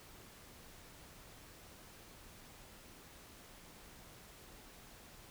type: silence
effects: pink hiss -57 dBFS RMS until 5.3 s